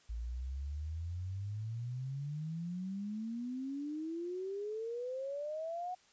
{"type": "exponential sweep", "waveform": "sine", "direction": "up", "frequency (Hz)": [55, 740], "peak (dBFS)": -37, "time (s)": [0.09, 5.95], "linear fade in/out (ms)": 10, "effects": ["white hiss -66 dBFS RMS until 6.12 s", "resampled to 16000 Hz"]}